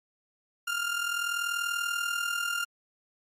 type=tone with amplitude modulation; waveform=30% pulse; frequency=1400 Hz; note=F6; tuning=4 cents sharp; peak=-23 dBFS; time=0.67-2.65 s; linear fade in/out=10 ms; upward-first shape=sine; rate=40.4 Hz; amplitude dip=60%; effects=MP3 64 kbps